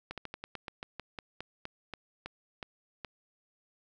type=slowing click train; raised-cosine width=0.3 ms; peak=-23 dBFS; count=16; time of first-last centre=0.11-3.047 s; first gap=67 ms; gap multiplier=1.14; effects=none